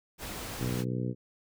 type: noise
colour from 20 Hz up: pink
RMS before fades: -39 dBFS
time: 0.18-0.85 s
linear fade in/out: 50 ms
type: harmonic tone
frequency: 62 Hz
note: B1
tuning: 7 cents sharp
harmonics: 2 / 3 / 4 / 5 / 6 / 7 / 8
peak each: -32 / -36 / -38 / -40 / -42 / -43 / -44 dBFS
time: 0.58-1.15 s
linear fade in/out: 50 ms
effects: none